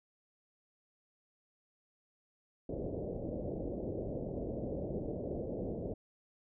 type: low-pass noise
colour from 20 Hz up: white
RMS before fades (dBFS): -39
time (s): 2.69-5.94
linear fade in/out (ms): 5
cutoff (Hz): 590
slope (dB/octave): 48
effects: none